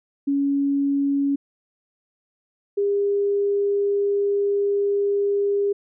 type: tone pair in turn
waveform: sine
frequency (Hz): 280 / 403.3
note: C#4 / G4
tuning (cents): +18 / +49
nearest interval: tritone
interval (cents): 631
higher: second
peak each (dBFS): -18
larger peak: neither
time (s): 0.27-1.36 / 2.77-5.73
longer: second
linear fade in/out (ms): 10
effects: none